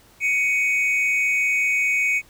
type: tone pair together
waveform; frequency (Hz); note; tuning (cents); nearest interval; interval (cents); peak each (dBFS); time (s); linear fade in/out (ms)
triangle; 2233 / 2508; C#7 / D#7; +12 / +13; major second; 201; -18 / -21; 0.2-2.22; 50
effects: pink hiss -53 dBFS RMS until 2.29 s